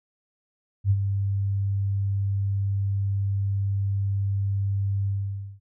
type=tone with ADSR envelope; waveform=sine; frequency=99 Hz; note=G2; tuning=18 cents sharp; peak=-15 dBFS; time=0.84-5.6 s; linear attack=65 ms; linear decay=51 ms; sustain=-7 dB; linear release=530 ms; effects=none